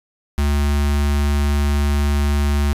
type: tone with notch filter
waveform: square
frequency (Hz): 71.9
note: D2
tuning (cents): -36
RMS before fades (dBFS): -17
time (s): 0.38-2.73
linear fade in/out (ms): 0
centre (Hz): 520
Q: 1.7
effects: resampled to 32000 Hz + 8-bit